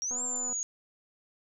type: linear two-way sweep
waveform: sine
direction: up then down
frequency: 5570 to 7459 to 6620 Hz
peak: -30 dBFS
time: 0.02-0.63 s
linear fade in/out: 0 ms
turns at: 0.22 s
type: click train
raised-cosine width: 1 ms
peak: -33 dBFS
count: 105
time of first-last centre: 0.11-0.528 s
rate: 249 Hz
effects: none